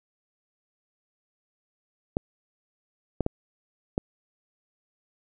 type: clicks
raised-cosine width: 2 ms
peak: -11 dBFS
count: 4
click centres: 2.169 / 3.207 / 3.264 / 3.979 s
effects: none